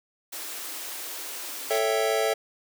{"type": "high-pass noise", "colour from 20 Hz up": "white", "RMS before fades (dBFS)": -36, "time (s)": [0.32, 1.79], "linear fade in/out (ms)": 10, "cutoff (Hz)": 260, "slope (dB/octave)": 96}
{"type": "chord", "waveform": "square", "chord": "A dominant seventh", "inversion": "none", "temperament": "equal", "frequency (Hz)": [440, 554.4, 659.3, 784], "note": ["A4", "C#5", "E5", "G5"], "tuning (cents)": [0, 0, 0, 0], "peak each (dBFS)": [-27, -30, -28, -32], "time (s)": [1.7, 2.34], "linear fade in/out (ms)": 10}
{"effects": []}